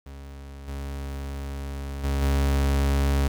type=tone with level steps; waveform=40% pulse; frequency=69.3 Hz; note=C#2; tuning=in tune; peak=-38 / -30 / -22 / -19 dBFS; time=0.06-3.28 s; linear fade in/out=5 ms; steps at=0.67 / 2.03 / 2.21 s; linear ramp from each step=20 ms; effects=9-bit